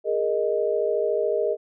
sine chord, Ab suspended second, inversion none, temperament equal with one note detuned, 412.4 / 466.2 / 622.3 Hz, Ab4 / Bb4 / Eb5, -12 / 0 / 0 cents, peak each -25 dBFS, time 0.04-1.57 s, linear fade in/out 50 ms, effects none

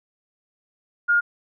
sine tone, 1420 Hz, F6, 28 cents sharp, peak -15 dBFS, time 1.08-1.21 s, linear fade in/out 20 ms, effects none

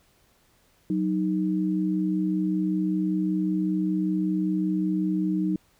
sine tone pair together, 185.89 / 311.1 Hz, F#3 / D#4, +8 / 0 cents, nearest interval major sixth, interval 892 cents, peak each -25 dBFS, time 0.9-5.56 s, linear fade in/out 2 ms, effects pink hiss -63 dBFS RMS until 5.79 s

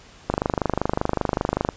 click train, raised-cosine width 1 ms, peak -6 dBFS, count 36, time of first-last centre 0.3-1.689 s, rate 25.2 Hz, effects pink hiss -48 dBFS RMS until 1.76 s + resampled to 16000 Hz

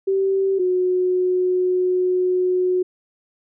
sine tone pair in turn, 387.1 / 365.4 Hz, G4 / F#4, -22 / -22 cents, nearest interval minor second, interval 100 cents, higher first, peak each -16 dBFS, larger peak neither, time 0.07-0.59 / 0.59-2.83 s, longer second, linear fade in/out 10 ms, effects none

